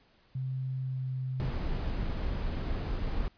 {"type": "tone with pitch glide", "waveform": "sine", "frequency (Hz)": [130.81, 129.76], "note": ["C3", "C3"], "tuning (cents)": [0, -14], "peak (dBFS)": -31, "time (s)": [0.35, 1.51], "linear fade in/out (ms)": 5, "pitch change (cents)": -14, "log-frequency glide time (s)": [0.81, 1.09]}
{"type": "noise", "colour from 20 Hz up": "brown", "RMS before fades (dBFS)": -32, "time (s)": [1.4, 3.28], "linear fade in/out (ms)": 0}
{"effects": ["pink hiss -65 dBFS RMS until 3.37 s", "resampled to 11025 Hz"]}